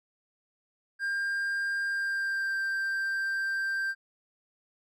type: tone with pitch glide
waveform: triangle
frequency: 1600 to 1576.2 Hz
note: G6 to G6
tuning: +35 to +9 cents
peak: -26 dBFS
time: 0.99-3.95 s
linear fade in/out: 50 ms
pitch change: -26 cents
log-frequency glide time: 1.86-2.58 s
effects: none